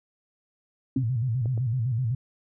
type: tone with exponential decay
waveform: sine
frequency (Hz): 264.8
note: C4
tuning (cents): +21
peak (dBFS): -19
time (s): 0.96-1.06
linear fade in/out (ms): 5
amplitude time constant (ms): 21
type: tone with vibrato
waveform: sine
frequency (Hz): 120.7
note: B2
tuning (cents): -39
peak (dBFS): -23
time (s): 0.97-2.15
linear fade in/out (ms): 5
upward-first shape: square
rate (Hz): 7.9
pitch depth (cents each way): 130
type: clicks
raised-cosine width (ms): 2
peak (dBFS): -25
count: 2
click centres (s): 1.458 / 1.577
effects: none